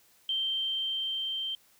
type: tone with level ramp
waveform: sine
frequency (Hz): 3136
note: G7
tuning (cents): 0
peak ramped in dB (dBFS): -27 to -31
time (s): 0.29-1.55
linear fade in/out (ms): 2
effects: white hiss -63 dBFS RMS until 1.79 s